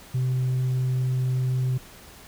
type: tone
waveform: sine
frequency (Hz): 128.3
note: C3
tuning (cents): -34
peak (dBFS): -19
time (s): 0.14-1.78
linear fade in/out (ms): 10
effects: tanh soft clip ceiling -20 dBFS + pink hiss -47 dBFS RMS until 2.27 s